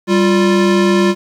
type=tone pair together; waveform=square; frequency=195.6 / 349.9 Hz; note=G3 / F4; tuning=-4 / +3 cents; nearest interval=minor seventh; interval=1007 cents; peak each=-13 dBFS; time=0.07-1.15 s; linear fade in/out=50 ms; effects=low-pass 6000 Hz 12 dB/octave + 7-bit